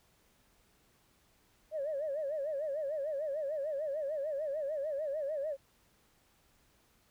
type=tone with vibrato; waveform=sine; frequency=587.3 Hz; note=D5; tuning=in tune; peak=-32 dBFS; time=1.71-5.57 s; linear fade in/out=50 ms; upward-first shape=sine; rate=6.7 Hz; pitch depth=140 cents each way; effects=tanh soft clip ceiling -28 dBFS + pink hiss -69 dBFS RMS until 7.1 s